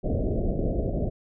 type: low-pass noise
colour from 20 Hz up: pink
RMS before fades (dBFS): -26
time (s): 0.03-1.1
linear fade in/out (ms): 20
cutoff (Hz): 680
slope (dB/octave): 96
effects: none